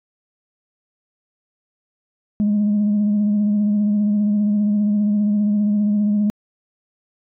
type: tone with vibrato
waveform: sine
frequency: 207.7 Hz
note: G#3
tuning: in tune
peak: -13 dBFS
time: 2.4-6.3 s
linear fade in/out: 0 ms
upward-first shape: sine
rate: 15 Hz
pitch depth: 29 cents each way
effects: tanh soft clip ceiling -12 dBFS